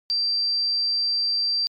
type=tone; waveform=sine; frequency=4699 Hz; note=D8; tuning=in tune; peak=-20 dBFS; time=0.1-1.67 s; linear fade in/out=0 ms; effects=MP3 96 kbps